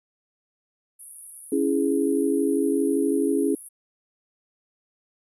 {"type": "high-pass noise", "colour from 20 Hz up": "pink", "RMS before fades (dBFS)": -35, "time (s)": [0.99, 3.69], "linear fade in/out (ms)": 10, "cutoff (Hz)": 9800, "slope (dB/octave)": 96}
{"type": "chord", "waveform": "sine", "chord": "C# minor", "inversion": "none", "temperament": "equal", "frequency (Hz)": [277.2, 329.6, 415.3], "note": ["C#4", "E4", "G#4"], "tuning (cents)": [0, 0, 0], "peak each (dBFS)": [-23, -25, -24], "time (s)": [1.52, 3.55], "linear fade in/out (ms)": 5}
{"effects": ["resampled to 24000 Hz"]}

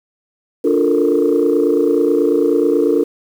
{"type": "chord", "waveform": "sine", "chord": "Bb major seventh", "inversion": "first", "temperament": "just", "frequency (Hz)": [291.4, 349.6, 437, 466.2], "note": ["D4", "F4", "A4", "Bb4"], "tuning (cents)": [-13, 2, -12, 0], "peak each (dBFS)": -16, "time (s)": [0.64, 3.04], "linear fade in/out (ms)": 10, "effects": ["tanh soft clip ceiling -4 dBFS", "7-bit"]}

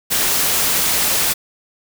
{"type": "noise", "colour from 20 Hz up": "white", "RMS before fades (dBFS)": -17, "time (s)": [0.1, 1.34], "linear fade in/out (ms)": 20, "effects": []}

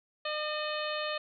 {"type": "harmonic tone with a mistuned harmonic", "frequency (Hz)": 606, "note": "D#5", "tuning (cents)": -46, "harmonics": [1, 2, 3, 4, 5, 6, 7], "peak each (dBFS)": [-35, -38, -40, -41, -42, -43, -43], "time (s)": [0.25, 1.18], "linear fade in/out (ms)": 5, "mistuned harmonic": 4, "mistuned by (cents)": 73, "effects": []}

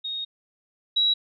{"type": "tone pair in turn", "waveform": "sine", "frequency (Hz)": [3729, 3880], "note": ["A#7", "B7"], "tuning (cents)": [0, -31], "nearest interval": "minor second", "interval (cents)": 69, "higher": "second", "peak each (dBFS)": [-28, -18], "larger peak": "second", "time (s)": [[0.04, 0.25], [0.96, 1.14]], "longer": "first", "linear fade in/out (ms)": 10, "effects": []}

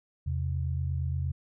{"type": "tone pair together", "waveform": "sine", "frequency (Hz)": [82.8, 131.44], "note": ["E2", "C3"], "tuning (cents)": [8, 8], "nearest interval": "minor sixth", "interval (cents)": 800, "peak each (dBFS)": [-29, -32], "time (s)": [0.26, 1.32], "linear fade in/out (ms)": 10, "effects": []}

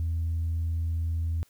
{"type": "tone", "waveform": "sine", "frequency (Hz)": 82.41, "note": "E2", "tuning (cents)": 0, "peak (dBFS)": -24, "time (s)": [0, 1.43], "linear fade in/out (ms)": 0, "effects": ["tanh soft clip ceiling -23 dBFS", "white hiss -64 dBFS RMS until 1.49 s"]}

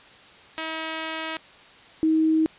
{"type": "tone pair in turn", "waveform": ["5% pulse", "sine"], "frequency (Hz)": [320, 317.1], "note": ["D#4", "D#4"], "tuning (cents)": [49, 33], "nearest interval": "unison", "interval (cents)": 16, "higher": "first", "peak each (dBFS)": -17, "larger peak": "neither", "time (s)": [[0.58, 1.37], [2.03, 2.46]], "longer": "first", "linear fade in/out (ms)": 0, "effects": ["white hiss -49 dBFS RMS until 2.58 s", "resampled to 8000 Hz"]}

